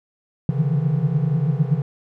triangle tone cluster, 135.3 / 145.9 / 153.1 / 162 / 170 Hz, C#3 / D3 / D#3 / E3 / F3, -42 / -11 / -28 / -30 / -46 cents, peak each -20 / -22 / -23 / -21 / -27 dBFS, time 0.49-1.82 s, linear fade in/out 2 ms, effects none

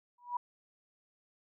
sine tone with exponential growth, 972 Hz, B5, 28 cents flat, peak -28 dBFS, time 0.18-0.37 s, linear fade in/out 5 ms, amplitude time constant 41 ms, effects none

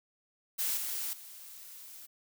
blue noise with level steps, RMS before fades -32 / -36 / -49 dBFS, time 0.58-2.07 s, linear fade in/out 20 ms, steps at 0.77 / 1.13 s, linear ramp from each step 2 ms, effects none

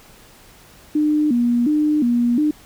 sine tone with vibrato, 268.8 Hz, C4, 47 cents sharp, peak -14 dBFS, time 0.95-2.51 s, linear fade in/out 5 ms, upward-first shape square, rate 1.4 Hz, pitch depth 200 cents each way, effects pink hiss -47 dBFS RMS until 2.65 s

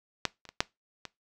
clicks, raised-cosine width 0.2 ms, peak -8 / -30 / -26 / -6 / -21 dBFS, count 5, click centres 0.253 / 0.453 / 0.49 / 0.605 / 1.053 s, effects noise-tail reverb RT60 0.2 s tail -21 dB re dry

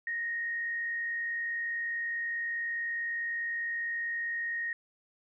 sine tone with frequency modulation, 1864.7 Hz, A#6, in tune, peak -31 dBFS, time 0.07-4.73 s, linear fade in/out 2 ms, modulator 59.8 Hz, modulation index 0.37, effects none

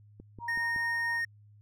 click train, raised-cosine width 3 ms, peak -33 dBFS, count 4, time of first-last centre 0.2-0.762 s, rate 5.34 Hz
sine tone with tremolo, 944 Hz, A#5, 22 cents sharp, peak -36 dBFS, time 0.39-1.22 s, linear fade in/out 50 ms, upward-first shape sine, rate 4.6 Hz, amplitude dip 40%
triangle tone, 1850 Hz, A#6, 14 cents flat, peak -27 dBFS, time 0.48-1.25 s, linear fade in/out 5 ms
effects added 104 Hz sine -54 dBFS peak until 1.61 s

